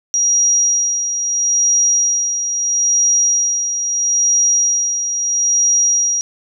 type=tone with tremolo; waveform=sine; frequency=5730 Hz; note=F8; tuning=44 cents sharp; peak=-10 dBFS; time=0.14-6.21 s; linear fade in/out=0 ms; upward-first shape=sine; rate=0.76 Hz; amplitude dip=55%; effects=none